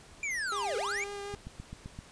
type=linear two-way sweep; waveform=square; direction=down then up; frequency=2400 to 407.6 to 2400 Hz; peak=-32 dBFS; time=0.23-1.04 s; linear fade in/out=2 ms; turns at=0.77 s
type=tone with vibrato; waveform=sawtooth; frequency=403.9 Hz; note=G#4; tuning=48 cents flat; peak=-34 dBFS; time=0.52-1.35 s; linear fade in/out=0 ms; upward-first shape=triangle; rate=5.4 Hz; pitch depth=15 cents each way
type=click train; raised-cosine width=5 ms; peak=-29 dBFS; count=6; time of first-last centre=1.34-1.989 s; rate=7.7 Hz
effects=pink hiss -54 dBFS RMS until 2.11 s + resampled to 22050 Hz